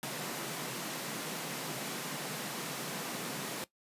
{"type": "high-pass noise", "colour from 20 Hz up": "pink", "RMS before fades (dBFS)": -39, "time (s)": [0.03, 3.64], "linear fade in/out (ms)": 0, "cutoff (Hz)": 130, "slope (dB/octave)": 96, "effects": ["noise-tail reverb RT60 0.1 s tail -17 dB re dry", "resampled to 32000 Hz"]}